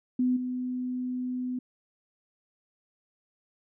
sine tone with level steps, 251.5 Hz, B3, 32 cents sharp, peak -22 / -29 dBFS, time 0.19-1.59 s, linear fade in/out 5 ms, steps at 0.36 s, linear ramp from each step 10 ms, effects none

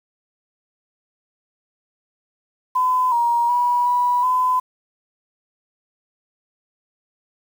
sine tone with pitch steps, 1012 / 945 / 972 / 979 / 1011 Hz, B5 / A#5 / B5 / B5 / B5, +42 / +23 / -28 / -15 / +40 cents, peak -15 dBFS, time 2.75-4.6 s, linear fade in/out 10 ms, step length 370 ms, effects 7-bit

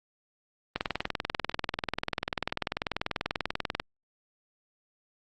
click train, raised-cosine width 0.3 ms, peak -12 dBFS, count 63, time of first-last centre 0.76-3.799 s, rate 20.4 Hz, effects Opus 24 kbps

